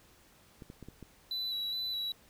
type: clicks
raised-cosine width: 3 ms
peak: -33 dBFS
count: 5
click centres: 0.622 / 0.701 / 0.827 / 0.886 / 1.027 s
type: tone with vibrato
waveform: triangle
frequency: 3951 Hz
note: B7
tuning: in tune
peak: -32 dBFS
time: 1.31-2.12 s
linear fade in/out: 2 ms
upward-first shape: square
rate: 2.4 Hz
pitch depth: 18 cents each way
effects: pink hiss -62 dBFS RMS until 2.29 s